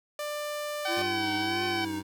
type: tone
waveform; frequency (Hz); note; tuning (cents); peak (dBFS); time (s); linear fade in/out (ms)
sawtooth; 593; D5; +17; -28; 0.19-1.02; 2
type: harmonic tone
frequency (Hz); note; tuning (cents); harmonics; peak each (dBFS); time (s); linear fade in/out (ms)
762; G5; -49; 1 / 2 / 3 / 4 / 5 / 6 / 7; -33 / -36 / -35 / -37 / -44 / -42 / -40; 0.85-1.85; 5
type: tone with vibrato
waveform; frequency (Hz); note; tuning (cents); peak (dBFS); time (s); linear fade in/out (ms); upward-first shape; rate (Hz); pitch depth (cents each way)
square; 331.5; E4; +10; -32; 0.87-2.03; 50; triangle; 1.6; 120
type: tone with pitch glide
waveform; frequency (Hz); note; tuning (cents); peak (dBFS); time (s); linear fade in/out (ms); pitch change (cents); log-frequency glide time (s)
15% pulse; 99 to 95.57; G2 to G2; +18 to -43; -32; 0.96-2.03; 20; -61; 1.82-1.91
effects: none